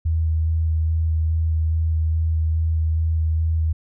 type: tone with vibrato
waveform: sine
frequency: 80.2 Hz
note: E2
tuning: 47 cents flat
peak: -17 dBFS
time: 0.05-3.73 s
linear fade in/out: 10 ms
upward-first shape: square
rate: 2.4 Hz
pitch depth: 11 cents each way
effects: none